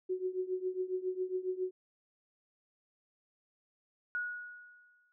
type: tone with tremolo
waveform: sine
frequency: 370 Hz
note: F#4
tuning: in tune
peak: -29 dBFS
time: 0.09-1.71 s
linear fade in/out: 10 ms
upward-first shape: triangle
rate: 7.3 Hz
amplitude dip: 90%
type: tone with exponential decay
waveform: sine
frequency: 1456 Hz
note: F#6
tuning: 28 cents flat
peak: -31 dBFS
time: 4.15-5.12 s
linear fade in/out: 0 ms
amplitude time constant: 210 ms
effects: none